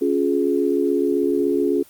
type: tone cluster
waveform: sine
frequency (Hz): 277.9 / 354 / 421.2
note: C#4 / F4 / G#4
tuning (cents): +4 / +23 / +24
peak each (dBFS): -21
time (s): 0.01-1.83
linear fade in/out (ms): 10
effects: white hiss -50 dBFS RMS until 1.89 s + Opus 24 kbps